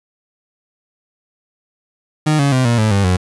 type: tone with pitch steps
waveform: 30% pulse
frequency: 153.5 / 140.76 / 129.08 / 118.36 / 108.54 / 99.53 / 91.27 Hz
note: D#3 / C#3 / C3 / A#2 / A2 / G2 / F#2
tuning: -23 / +27 / -23 / +27 / -23 / +27 / -23 cents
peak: -9 dBFS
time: 2.26-3.17 s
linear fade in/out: 10 ms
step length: 130 ms
effects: resampled to 24000 Hz